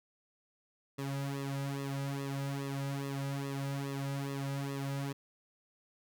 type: tone with flanger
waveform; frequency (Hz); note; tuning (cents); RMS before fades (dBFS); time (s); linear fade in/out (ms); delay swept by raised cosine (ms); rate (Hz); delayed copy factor
sawtooth; 138.59; C#3; 0; -37; 0.98-5.13; 10; 1.3 to 2.8; 2.4; -0.85
effects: none